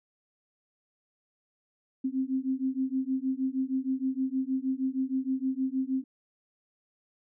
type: beating tone pair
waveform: sine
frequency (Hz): 260 / 266.4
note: C4 / C4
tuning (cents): -11 / +31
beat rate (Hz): 6.4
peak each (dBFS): -30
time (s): 2.04-6.04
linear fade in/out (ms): 10
effects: none

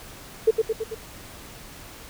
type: tone with echo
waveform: sine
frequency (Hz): 444.3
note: A4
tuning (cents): +17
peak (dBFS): -12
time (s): 0.47-0.51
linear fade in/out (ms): 10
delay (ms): 110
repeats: 4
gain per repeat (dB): -4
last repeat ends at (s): 0.95
effects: pink hiss -43 dBFS RMS until 2.09 s

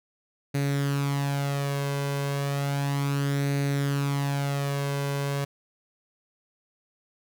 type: tone with flanger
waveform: sawtooth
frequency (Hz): 140.7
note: C#3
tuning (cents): +26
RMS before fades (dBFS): -27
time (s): 0.54-5.45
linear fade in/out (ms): 10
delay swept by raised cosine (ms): 0.47 to 1.97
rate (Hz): 0.33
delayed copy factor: +0.55
effects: none

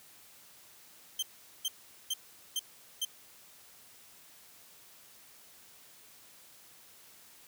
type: tone bursts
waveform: sawtooth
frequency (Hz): 3136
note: G7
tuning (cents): 0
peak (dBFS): -27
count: 5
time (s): 1.19-3.05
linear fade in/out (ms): 5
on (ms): 36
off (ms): 420
effects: white hiss -57 dBFS RMS until 7.47 s + high-pass 60 Hz 12 dB/octave

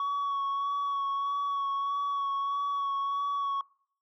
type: tone with vibrato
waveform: sine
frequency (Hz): 1120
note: C#6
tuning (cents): +18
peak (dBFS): -25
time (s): 0-3.61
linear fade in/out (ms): 2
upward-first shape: sine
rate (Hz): 1.6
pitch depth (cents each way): 20
effects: noise-tail reverb RT60 0.6 s tail -26 dB re dry + tanh soft clip ceiling -27 dBFS

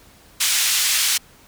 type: band-pass noise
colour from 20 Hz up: white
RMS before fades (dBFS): -19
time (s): 0.4-1.18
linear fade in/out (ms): 10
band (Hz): 2000 to 8600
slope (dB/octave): 12
effects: pink hiss -50 dBFS RMS until 1.47 s

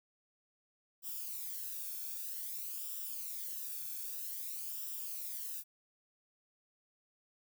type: noise with flanger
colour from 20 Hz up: violet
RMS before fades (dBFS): -42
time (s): 1.02-5.64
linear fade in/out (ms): 50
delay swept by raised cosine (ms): 0.46 to 1.02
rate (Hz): 0.52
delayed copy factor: -0.7
effects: none

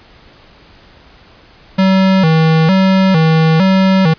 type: tone with vibrato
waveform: square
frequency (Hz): 174.61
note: F3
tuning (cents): 0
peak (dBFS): -8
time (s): 1.78-4.14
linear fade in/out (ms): 10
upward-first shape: square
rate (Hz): 1.1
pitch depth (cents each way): 150
effects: pink hiss -43 dBFS RMS until 4.18 s + resampled to 11025 Hz

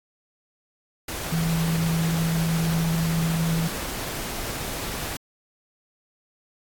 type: tone in noise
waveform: sine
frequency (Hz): 164.3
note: E3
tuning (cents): -5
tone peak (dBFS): -21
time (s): 1.32-3.68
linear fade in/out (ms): 5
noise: pink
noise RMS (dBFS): -31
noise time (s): 1.08-5.17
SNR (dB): +7
effects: AAC 64 kbps

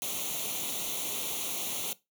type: noise with comb filter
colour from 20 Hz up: white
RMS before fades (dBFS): -34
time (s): 0.02-1.93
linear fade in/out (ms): 0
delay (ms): 0.3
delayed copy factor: +0.8
effects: noise-tail reverb RT60 0.2 s tail -19 dB re dry + high-pass 150 Hz 12 dB/octave

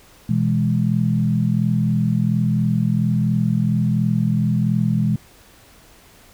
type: chord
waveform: sine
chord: E major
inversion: second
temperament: equal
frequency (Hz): 123.47 / 164.81 / 207.7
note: B2 / E3 / G#3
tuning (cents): 0 / 0 / 0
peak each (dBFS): -20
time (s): 0.29-5.16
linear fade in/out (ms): 5
effects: pink hiss -49 dBFS RMS until 6.33 s

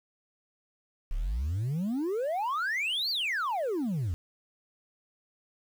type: exponential two-way sweep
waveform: sine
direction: up then down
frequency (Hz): 31.01 to 4724 to 78.3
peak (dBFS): -25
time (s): 1.11-4.14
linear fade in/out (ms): 0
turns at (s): 3.1
effects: tanh soft clip ceiling -27 dBFS + 9-bit

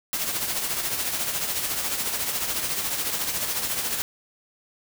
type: noise with tremolo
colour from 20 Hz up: white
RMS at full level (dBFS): -25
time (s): 0.13-4.02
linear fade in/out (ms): 0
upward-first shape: triangle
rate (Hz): 14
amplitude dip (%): 55
effects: none

